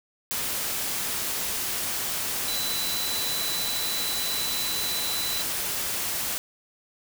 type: tone in noise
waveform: sine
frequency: 3987 Hz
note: B7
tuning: 16 cents sharp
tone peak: -30 dBFS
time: 2.48-5.42 s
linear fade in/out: 0 ms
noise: white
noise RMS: -29 dBFS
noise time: 0.31-6.38 s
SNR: -4 dB
effects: none